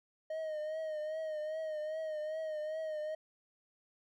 triangle tone with vibrato, 622.3 Hz, D#5, in tune, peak -34 dBFS, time 0.3-3.15 s, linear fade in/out 5 ms, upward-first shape triangle, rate 2.5 Hz, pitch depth 56 cents each way, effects none

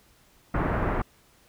pink low-pass noise, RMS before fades -26 dBFS, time 0.54-1.02 s, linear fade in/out 5 ms, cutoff 1700 Hz, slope 24 dB/octave, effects pink hiss -60 dBFS RMS until 1.48 s

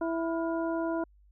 harmonic tone with a mistuned harmonic, 330.3 Hz, E4, 4 cents sharp, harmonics 1 / 2 / 3 / 4, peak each -30 / -33 / -38 / -42 dBFS, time 0.01-1.04 s, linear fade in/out 5 ms, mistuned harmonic 4, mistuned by +120 cents, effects added 50 Hz sine -57 dBFS peak until 1.31 s

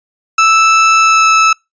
30% pulse tone with pitch glide, 1317 to 1309.4 Hz, E6 to E6, -2 to -12 cents, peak -3 dBFS, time 0.38-1.53 s, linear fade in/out 5 ms, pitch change -10 cents, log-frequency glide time 0.99-1.28 s, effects noise-tail reverb RT60 0.2 s tail -26 dB re dry + resampled to 16000 Hz

